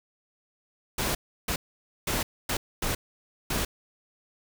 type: noise bursts at uneven times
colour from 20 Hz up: pink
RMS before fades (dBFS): -28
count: 6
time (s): 0.98-1.15 / 1.48-1.56 / 2.07-2.23 / 2.49-2.57 / 2.82-2.95 / 3.5-3.65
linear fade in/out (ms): 5
effects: none